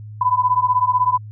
sine beating tone pair, 992 / 1008 Hz, B5 / B5, +7 / +35 cents, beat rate 16 Hz, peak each -17 / -17 dBFS, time 0.21-1.18 s, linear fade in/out 5 ms, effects added 106 Hz sine -32 dBFS peak until 1.31 s

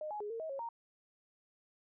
sine tone with pitch steps, 613 / 839 / 415.9 / 456.6 / 637 / 547 / 929 Hz, D#5 / G#5 / G#4 / A#4 / D#5 / C#5 / A#5, -26 / +17 / +2 / -36 / +41 / -23 / -6 cents, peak -38 dBFS, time 0.01-0.689 s, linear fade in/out 2 ms, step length 97 ms, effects none

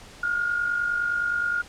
sine tone with amplitude modulation, 1422 Hz, F6, 31 cents sharp, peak -20 dBFS, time 0.23-1.62 s, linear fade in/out 5 ms, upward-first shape sine, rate 49.7 Hz, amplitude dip 55%, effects pink hiss -46 dBFS RMS until 1.68 s + low-pass 8000 Hz 12 dB/octave

